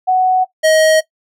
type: tone pair in turn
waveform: sine / square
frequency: 743 / 630.4 Hz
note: F#5 / D#5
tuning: +7 / +23 cents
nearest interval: minor third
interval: 284 cents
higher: first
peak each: -9 dBFS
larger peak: neither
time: 0.07-0.45 / 0.63-1.01 s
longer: neither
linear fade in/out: 20 ms
effects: noise-tail reverb RT60 0.1 s tail -17 dB re dry + low-pass 11000 Hz 12 dB/octave